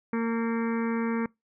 harmonic tone with a mistuned harmonic, 229.3 Hz, A#3, 28 cents flat, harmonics 1 / 2 / 4 / 5 / 6 / 7 / 8 / 9 / 10, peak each -26 / -32 / -38 / -40 / -42 / -43 / -44 / -45 / -46 dBFS, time 0.13-1.26 s, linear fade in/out 2 ms, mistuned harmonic 9, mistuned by +34 cents, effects noise-tail reverb RT60 0.2 s tail -25 dB re dry

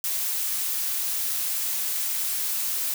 blue noise, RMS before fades -27 dBFS, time 0.04-2.94 s, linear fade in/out 2 ms, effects none

